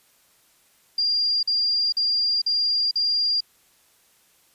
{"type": "tone bursts", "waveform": "sine", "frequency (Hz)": 4793, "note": "D8", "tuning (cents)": 34, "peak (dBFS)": -19, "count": 5, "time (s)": [0.98, 3.406], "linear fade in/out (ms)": 5, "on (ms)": 450, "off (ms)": 44, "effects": ["white hiss -60 dBFS RMS until 4.54 s", "resampled to 32000 Hz"]}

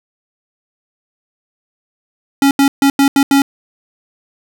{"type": "tone bursts at uneven times", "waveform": "square", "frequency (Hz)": 277.2, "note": "C#4", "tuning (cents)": 0, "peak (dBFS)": -8, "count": 6, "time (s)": [[2.42, 2.51], [2.59, 2.68], [2.82, 2.9], [2.99, 3.08], [3.16, 3.23], [3.31, 3.42]], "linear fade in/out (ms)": 2, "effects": []}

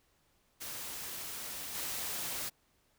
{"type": "noise with level steps", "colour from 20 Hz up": "white", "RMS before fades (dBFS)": [-42, -38], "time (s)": [0.6, 2.5], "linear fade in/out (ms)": 20, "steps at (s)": 1.74, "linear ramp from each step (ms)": 20, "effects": ["pink hiss -72 dBFS RMS until 2.98 s"]}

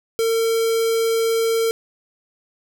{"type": "tone with notch filter", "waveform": "square", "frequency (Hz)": 454, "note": "A#4", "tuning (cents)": -46, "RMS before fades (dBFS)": -19, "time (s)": [0.19, 1.71], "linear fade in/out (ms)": 0, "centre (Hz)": 1700, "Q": 1.4, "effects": []}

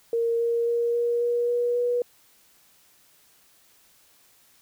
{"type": "tone with pitch steps", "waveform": "sine", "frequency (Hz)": [464, 467.5, 471, 474.6, 478.1, 481.8, 485.4], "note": ["A#4", "A#4", "A#4", "A#4", "A#4", "B4", "B4"], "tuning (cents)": [-8, 5, 18, 31, 44, -43, -30], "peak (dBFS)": -21, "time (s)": [0.13, 2.02], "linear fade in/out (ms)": 2, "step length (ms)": 270, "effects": ["white hiss -59 dBFS RMS until 4.61 s"]}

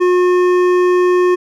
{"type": "tone with hard clipping", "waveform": "triangle", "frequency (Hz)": 360, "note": "F#4", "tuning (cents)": -47, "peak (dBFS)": -11, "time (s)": [0, 1.36], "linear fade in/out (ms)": 20, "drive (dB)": 15, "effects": []}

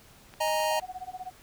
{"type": "clicks", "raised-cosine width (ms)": 0.3, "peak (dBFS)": -31, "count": 5, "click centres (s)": [0.339, 0.48, 0.603, 0.641, 0.799]}
{"type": "chord", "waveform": "square", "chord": "D# suspended fourth", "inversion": "none", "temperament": "just", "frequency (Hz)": [622.3, 829.7, 933.4], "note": ["D#5", "G#5", "A#5"], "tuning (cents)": [0, -2, 2], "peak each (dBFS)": [-29, -33, -30], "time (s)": [0.4, 0.8], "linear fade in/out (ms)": 10}
{"type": "tone with tremolo", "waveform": "sine", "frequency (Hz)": 740, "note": "F#5", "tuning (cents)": 0, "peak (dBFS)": -33, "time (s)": [0.7, 1.31], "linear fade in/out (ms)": 10, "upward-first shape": "sine", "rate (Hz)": 16, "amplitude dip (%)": 100}
{"effects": ["pink hiss -55 dBFS RMS until 1.42 s"]}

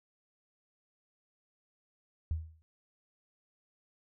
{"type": "tone with exponential decay", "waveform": "sine", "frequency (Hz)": 80, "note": "D#2", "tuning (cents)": 49, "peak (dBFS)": -27, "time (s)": [2.31, 2.62], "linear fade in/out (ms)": 0, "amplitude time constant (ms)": 67, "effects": []}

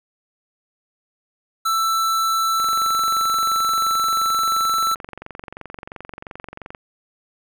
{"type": "tone", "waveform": "square", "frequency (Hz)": 1327, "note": "E6", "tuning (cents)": 11, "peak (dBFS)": -18, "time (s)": [1.65, 4.95], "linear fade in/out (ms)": 10}
{"type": "click train", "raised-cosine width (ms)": 0.5, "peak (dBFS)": -19, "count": 96, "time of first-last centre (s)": [2.6, 6.748], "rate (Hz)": 22.9}
{"effects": []}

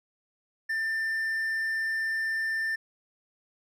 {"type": "tone", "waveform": "triangle", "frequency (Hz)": 1788, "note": "A6", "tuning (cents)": 27, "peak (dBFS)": -25, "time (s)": [0.69, 2.76], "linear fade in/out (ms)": 10, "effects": []}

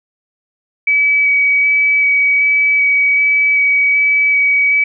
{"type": "tone with vibrato", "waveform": "sine", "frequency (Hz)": 2279, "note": "C#7", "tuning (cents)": 47, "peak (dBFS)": -9, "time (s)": [0.87, 4.84], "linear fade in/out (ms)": 5, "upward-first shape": "square", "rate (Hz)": 1.3, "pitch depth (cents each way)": 8, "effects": []}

